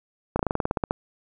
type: slowing click train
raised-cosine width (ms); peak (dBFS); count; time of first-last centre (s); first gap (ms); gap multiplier
1; -9; 12; 0.36-0.909; 33; 1.08
effects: none